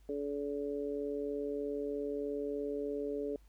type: harmonic tone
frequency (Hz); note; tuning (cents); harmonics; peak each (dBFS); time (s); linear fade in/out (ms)
143.2; D3; -43; 2 / 3 / 4; -40 / -36 / -43; 0.09-3.36; 2
effects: added 50 Hz sine -58 dBFS peak until 3.48 s + pink hiss -72 dBFS RMS until 3.48 s